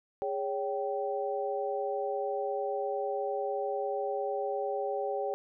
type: tone cluster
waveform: sine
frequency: 411.2 / 560 / 777 Hz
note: G#4 / C#5 / G5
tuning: -17 / +18 / -16 cents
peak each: -34 / -34 / -35 dBFS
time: 0.22-5.34 s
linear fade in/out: 0 ms
effects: none